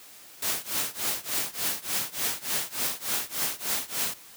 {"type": "noise with tremolo", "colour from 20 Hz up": "white", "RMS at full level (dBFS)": -26, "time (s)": [0.42, 4.14], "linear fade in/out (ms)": 5, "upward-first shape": "triangle", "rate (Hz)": 3.4, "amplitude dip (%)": 100, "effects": ["white hiss -49 dBFS RMS until 4.36 s", "high-pass 100 Hz 12 dB/octave"]}